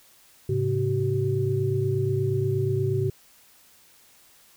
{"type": "tone cluster", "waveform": "sine", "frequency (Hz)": [106.3, 134.7, 380.2], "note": ["G#2", "C#3", "F#4"], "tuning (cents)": [41, -49, 47], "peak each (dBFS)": -26, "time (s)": [0.49, 3.1], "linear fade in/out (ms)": 5, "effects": ["white hiss -56 dBFS RMS until 4.56 s"]}